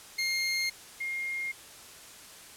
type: tone pair in turn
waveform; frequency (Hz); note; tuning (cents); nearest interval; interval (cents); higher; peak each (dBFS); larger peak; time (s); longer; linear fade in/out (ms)
25% pulse / sine; 2129 / 2129; C7 / C7; +30 / +30; unison; 0; neither; -24 / -31; first; 0.18-0.7 / 1-1.52; neither; 10
effects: white hiss -49 dBFS RMS until 2.56 s + low-pass 11000 Hz 12 dB/octave